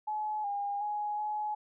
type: tone with pitch steps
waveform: sine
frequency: 852 / 809 / 835 / 845 Hz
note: G#5 / G#5 / G#5 / G#5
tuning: +44 / -46 / +9 / +30 cents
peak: -31 dBFS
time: 0.07-1.55 s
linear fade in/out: 10 ms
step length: 370 ms
effects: none